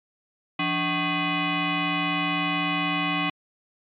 sine tone with frequency modulation, 1100 Hz, C#6, 14 cents flat, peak -22 dBFS, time 0.59-3.3 s, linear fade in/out 5 ms, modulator 464 Hz, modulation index 4.1, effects MP3 48 kbps

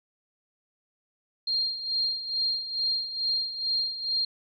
sine tone with tremolo, 4208 Hz, C8, 9 cents sharp, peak -23 dBFS, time 1.47-4.25 s, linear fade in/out 5 ms, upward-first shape sine, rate 2.3 Hz, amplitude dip 70%, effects none

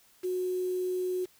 sine tone with quantisation, 365.9 Hz, F#4, 19 cents flat, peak -28 dBFS, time 0.23-1.26 s, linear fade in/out 20 ms, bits 8, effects white hiss -62 dBFS RMS until 1.39 s

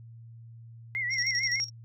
sine tone with vibrato, 2043 Hz, C7, 42 cents flat, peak -28 dBFS, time 0.95-1.6 s, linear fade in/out 0 ms, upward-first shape sine, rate 6.7 Hz, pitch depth 100 cents each way
sine tone with tremolo, 5588 Hz, F8, in tune, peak -26 dBFS, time 1.1-1.7 s, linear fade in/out 50 ms, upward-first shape square, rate 12 Hz, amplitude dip 75%
effects added 115 Hz sine -45 dBFS peak until 1.84 s

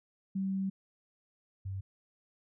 sine tone pair in turn, 192.7 / 96.35 Hz, G3 / G2, -29 / -29 cents, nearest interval octave, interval 1200 cents, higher first, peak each -30 / -35 dBFS, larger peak first, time 0.35-0.7 / 1.65-1.81 s, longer first, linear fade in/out 10 ms, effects none

